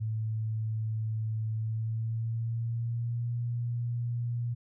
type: tone with pitch glide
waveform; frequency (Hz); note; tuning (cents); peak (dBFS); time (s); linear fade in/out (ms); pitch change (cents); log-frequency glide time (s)
sine; 110 to 119.26; A2 to A#2; 0 to +40; -29; 0-4.55; 20; +140; 1.52-3.33
effects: none